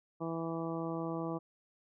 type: harmonic tone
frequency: 164.81 Hz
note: E3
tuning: in tune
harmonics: 1 / 2 / 3 / 4 / 5 / 6 / 7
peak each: -40 / -38 / -42 / -44 / -47 / -48 / -46 dBFS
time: 0.2-1.39 s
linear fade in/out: 20 ms
effects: none